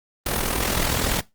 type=noise with amplitude modulation; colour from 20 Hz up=pink; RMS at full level=-20 dBFS; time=0.26-1.21 s; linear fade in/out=5 ms; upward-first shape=sine; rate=41.1 Hz; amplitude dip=65%; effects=noise-tail reverb RT60 0.2 s tail -20 dB re dry + Opus 32 kbps